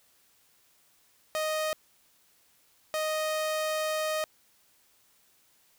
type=tone bursts at uneven times; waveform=sawtooth; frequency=622.3 Hz; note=D#5; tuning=in tune; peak=-24 dBFS; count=2; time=1.35-1.73 / 2.94-4.24 s; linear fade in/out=0 ms; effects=white hiss -65 dBFS RMS until 5.78 s